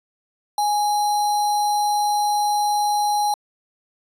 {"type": "tone with sample-and-hold", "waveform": "sine", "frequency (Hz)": 830.6, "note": "G#5", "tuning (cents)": 0, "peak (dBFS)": -17, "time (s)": [0.58, 3.34], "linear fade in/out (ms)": 2, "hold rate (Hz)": 4900, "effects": ["resampled to 32000 Hz"]}